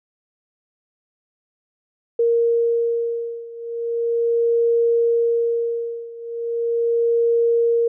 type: beating tone pair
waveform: sine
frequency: 466.2 / 466.58 Hz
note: A#4 / A#4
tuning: 0 / +2 cents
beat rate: 0.38 Hz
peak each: -19 / -21 dBFS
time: 2.19-7.88 s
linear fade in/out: 5 ms
effects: none